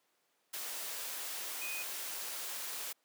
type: tone in noise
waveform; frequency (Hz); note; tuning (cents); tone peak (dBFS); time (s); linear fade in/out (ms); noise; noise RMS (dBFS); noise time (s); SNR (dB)
sine; 2489; D#7; 0; -40; 1.61-1.83; 10; white; -41; 0.53-2.93; -2
effects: pink hiss -75 dBFS RMS until 3.04 s + high-pass 400 Hz 12 dB/octave